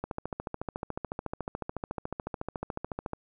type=click train; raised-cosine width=1 ms; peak=-19 dBFS; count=44; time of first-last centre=0.04-3.134 s; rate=13.9 Hz; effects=none